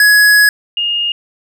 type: tone pair in turn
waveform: square / sine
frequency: 1679 / 2842 Hz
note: G#6 / F7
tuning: +18 / +30 cents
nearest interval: major sixth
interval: 912 cents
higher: second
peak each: -6 / -13 dBFS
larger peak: first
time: 0-0.49 / 0.77-1.12 s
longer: first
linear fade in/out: 2 ms
effects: none